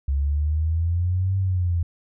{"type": "exponential two-way sweep", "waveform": "sine", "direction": "up then down", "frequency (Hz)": [67.9, 96.8, 84], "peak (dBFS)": -19, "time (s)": [0.08, 1.83], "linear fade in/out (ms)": 5, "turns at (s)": 1.37, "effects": []}